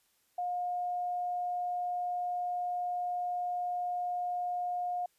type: tone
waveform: sine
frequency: 714 Hz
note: F5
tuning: 38 cents sharp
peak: -31 dBFS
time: 0.38-5.06 s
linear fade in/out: 5 ms
effects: white hiss -72 dBFS RMS until 5.18 s + resampled to 32000 Hz